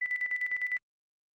sine tone with tremolo, 1988 Hz, B6, 11 cents sharp, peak -27 dBFS, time 0.01-0.78 s, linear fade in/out 10 ms, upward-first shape square, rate 9.9 Hz, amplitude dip 65%, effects Opus 24 kbps

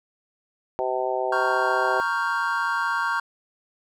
harmonic tone, 128.2 Hz, C3, 35 cents flat, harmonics 3 / 4 / 5 / 6 / 7, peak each -29 / -29 / -28 / -29 / -31 dBFS, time 0.79-2 s, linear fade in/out 0 ms
triangle chord, G half-diminished seventh, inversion first, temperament equal, 932.3 / 1108.7 / 1396.9 / 1568 Hz, Bb5 / Db6 / F6 / G6, 0 / 0 / 0 / 0 cents, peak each -26 dBFS, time 1.32-3.2 s, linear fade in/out 5 ms
effects none

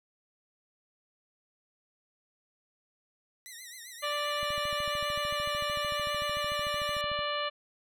10% pulse tone with vibrato, 1944 Hz, B6, 28 cents flat, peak -35 dBFS, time 3.46-7.01 s, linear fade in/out 0 ms, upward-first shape triangle, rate 7.6 Hz, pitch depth 130 cents each way
harmonic tone, 587.3 Hz, D5, in tune, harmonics 1 / 2 / 3 / 4 / 5 / 6 / 7, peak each -35 / -34 / -39 / -41 / -37 / -43 / -43 dBFS, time 4.02-7.5 s, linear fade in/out 20 ms
click train, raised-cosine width 5 ms, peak -33 dBFS, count 38, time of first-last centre 4.43-7.191 s, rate 13.4 Hz
effects none

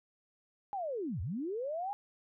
sine linear two-way sweep, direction down then up, 830.6 to 72.2 to 830.6 Hz, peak -34 dBFS, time 0.73-1.93 s, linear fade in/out 0 ms, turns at 1.21 s, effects none

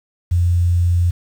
sine tone, 87.31 Hz, F2, in tune, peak -12 dBFS, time 0.31-1.11 s, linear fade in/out 10 ms, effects 7-bit

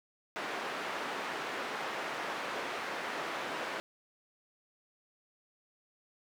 white band-pass noise, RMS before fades -38 dBFS, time 0.36-3.8 s, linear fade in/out 0 ms, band 300 to 1700 Hz, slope 12 dB/octave, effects none

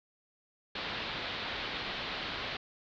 white low-pass noise, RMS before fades -38 dBFS, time 0.75-2.57 s, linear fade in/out 5 ms, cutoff 4200 Hz, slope 48 dB/octave, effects none

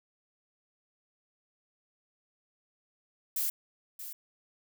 violet noise with echo, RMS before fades -31 dBFS, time 3.36-3.5 s, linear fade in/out 5 ms, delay 630 ms, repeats 1, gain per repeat -11 dB, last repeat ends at 4.13 s, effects none

